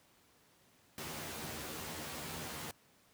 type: noise with comb filter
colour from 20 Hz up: pink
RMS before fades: -43 dBFS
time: 0.98-2.71 s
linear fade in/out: 0 ms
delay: 13 ms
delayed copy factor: +0.9
effects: pink hiss -67 dBFS RMS until 3.13 s + high-pass 100 Hz 12 dB/octave